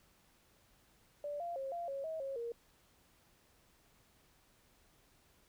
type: tone with pitch steps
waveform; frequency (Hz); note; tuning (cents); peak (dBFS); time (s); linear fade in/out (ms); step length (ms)
sine; 583 / 690 / 539 / 689 / 550 / 640 / 544 / 468.4; D5 / F5 / C#5 / F5 / C#5 / D#5 / C#5 / A#4; -13 / -21 / -49 / -24 / -14 / +49 / -33 / +8; -38; 1.24-2.52; 2; 160
effects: pink hiss -69 dBFS RMS until 5.48 s